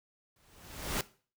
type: noise with exponential growth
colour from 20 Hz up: pink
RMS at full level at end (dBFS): -30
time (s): 0.36-1.01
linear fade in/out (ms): 2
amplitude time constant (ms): 140
effects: noise-tail reverb RT60 0.4 s tail -18 dB re dry